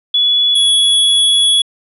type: tone pair in turn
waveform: sine / square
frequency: 3407 / 3374 Hz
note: G#7 / G#7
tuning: +44 / +27 cents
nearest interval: unison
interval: 17 cents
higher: first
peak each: -9 dBFS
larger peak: neither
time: 0.14-0.55 / 0.55-1.62 s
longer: second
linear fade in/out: 5 ms
effects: resampled to 32000 Hz